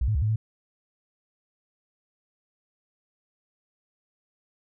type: tone with pitch steps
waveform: sine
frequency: 61.6 / 107.7 / 69.1 / 107 / 110.3 Hz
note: B1 / A2 / C#2 / A2 / A2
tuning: -4 / -37 / -5 / -48 / +5 cents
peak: -21 dBFS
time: 0.01-0.36 s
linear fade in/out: 5 ms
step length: 70 ms
effects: none